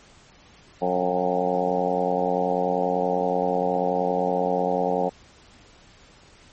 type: harmonic tone with a mistuned harmonic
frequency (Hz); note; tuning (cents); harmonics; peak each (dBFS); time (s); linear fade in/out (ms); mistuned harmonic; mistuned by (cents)
90.4; F#2; -40; 2 / 3 / 4 / 5 / 6 / 7 / 8 / 9 / 10; -30 / -32 / -35 / -27 / -26 / -32 / -28 / -28 / -37; 0.81-5.1; 20; 9; -33
effects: pink hiss -52 dBFS RMS until 6.52 s + MP3 32 kbps